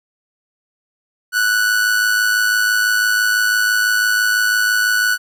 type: tone with amplitude modulation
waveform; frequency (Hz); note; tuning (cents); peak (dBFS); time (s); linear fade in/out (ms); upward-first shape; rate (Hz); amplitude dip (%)
45% pulse; 1480; F#6; 0; -11; 1.32-5.18; 50; sine; 106; 50
effects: none